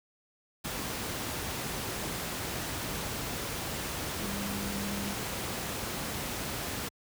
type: tone in noise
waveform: sine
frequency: 200 Hz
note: G3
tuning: 35 cents sharp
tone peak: -36 dBFS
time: 4.22-5.14 s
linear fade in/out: 10 ms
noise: pink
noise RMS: -35 dBFS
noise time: 0.64-6.89 s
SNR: -4 dB
effects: high-pass 60 Hz 12 dB/octave